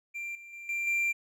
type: tone with level steps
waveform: triangle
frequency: 2369 Hz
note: D7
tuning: 14 cents sharp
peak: -33 / -44 / -40 / -28 / -24 dBFS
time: 0.14-1.13 s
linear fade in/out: 20 ms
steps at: 0.35 / 0.53 / 0.69 / 0.87 s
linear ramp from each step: 2 ms
effects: none